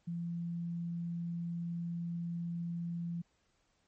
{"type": "tone", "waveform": "sine", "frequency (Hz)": 170.5, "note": "F3", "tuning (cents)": -41, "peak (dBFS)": -35, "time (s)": [0.07, 3.22], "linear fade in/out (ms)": 10, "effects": ["pink hiss -75 dBFS RMS until 3.87 s", "MP3 32 kbps"]}